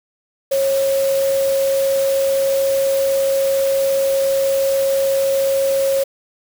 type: tone in noise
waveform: sine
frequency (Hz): 545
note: C#5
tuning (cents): -29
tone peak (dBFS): -14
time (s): 0.51-6.04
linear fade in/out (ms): 10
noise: white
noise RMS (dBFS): -29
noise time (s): 0.51-6.04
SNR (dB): +12
effects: none